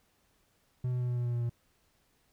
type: tone with pitch steps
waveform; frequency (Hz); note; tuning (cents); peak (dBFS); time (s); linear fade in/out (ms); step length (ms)
triangle; 125.5 / 124.49 / 123.49 / 122.49 / 121.51 / 120.53 / 119.56 / 118.59; B2 / B2 / B2 / B2 / B2 / B2 / A#2 / A#2; +28 / +14 / 0 / -14 / -28 / -42 / +44 / +30; -27; 0.84-1.496; 5; 82
effects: pink hiss -71 dBFS RMS until 2.32 s